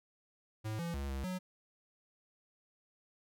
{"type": "tone with pitch steps", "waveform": "square", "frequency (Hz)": [108.8, 169.6, 69.5, 67.4, 184], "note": ["A2", "E3", "C#2", "C#2", "F#3"], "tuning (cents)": [-19, 50, 5, -48, -9], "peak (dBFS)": -37, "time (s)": [0.64, 1.39], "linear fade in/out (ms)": 20, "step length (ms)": 150, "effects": []}